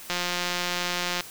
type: click train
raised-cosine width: 0.2 ms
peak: -10 dBFS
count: 197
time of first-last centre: 0.1-1.207 s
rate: 177 Hz
effects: white hiss -43 dBFS RMS until 1.3 s